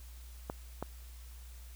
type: clicks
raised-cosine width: 1 ms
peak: -22 dBFS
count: 2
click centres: 0.499 / 0.826 s
effects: added 60 Hz sine -47 dBFS peak until 1.75 s + white hiss -59 dBFS RMS until 1.75 s